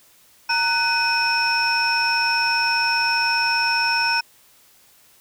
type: tone cluster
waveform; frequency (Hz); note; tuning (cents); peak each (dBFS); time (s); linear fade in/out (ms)
sine; 925 / 1490 / 2517 / 5370; A#5 / F#6 / D#7 / E8; -14 / +12 / +19 / +31; -22; 0.49-4.21; 10
effects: tanh soft clip ceiling -11 dBFS + white hiss -54 dBFS RMS until 5.2 s